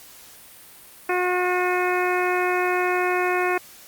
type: harmonic tone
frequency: 361.3 Hz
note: F#4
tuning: 41 cents flat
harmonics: 1 / 2 / 3 / 4 / 5 / 6 / 7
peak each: -23 / -26 / -28 / -29 / -30 / -31 / -31 dBFS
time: 1.09-3.58 s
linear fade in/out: 5 ms
effects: white hiss -46 dBFS RMS until 3.87 s + Opus 48 kbps